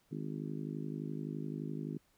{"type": "harmonic tone", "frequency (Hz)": 51.7, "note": "G#1", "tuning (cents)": -7, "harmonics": [3, 4, 5, 6, 7, 8], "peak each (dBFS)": [-41, -45, -43, -46, -48, -52], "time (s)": [0.11, 1.98], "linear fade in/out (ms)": 10, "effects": ["pink hiss -72 dBFS RMS until 2.17 s"]}